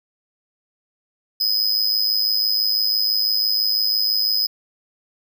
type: tone with amplitude modulation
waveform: square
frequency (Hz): 5040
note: D#8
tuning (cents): +21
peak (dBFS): -14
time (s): 1.4-4.47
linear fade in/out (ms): 10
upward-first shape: sine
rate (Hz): 106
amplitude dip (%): 80
effects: none